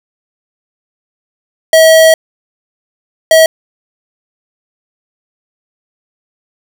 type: tone bursts at uneven times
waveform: square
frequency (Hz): 643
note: E5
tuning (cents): -43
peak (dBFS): -3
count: 2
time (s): 1.73-2.14 / 3.31-3.46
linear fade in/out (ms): 2
effects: none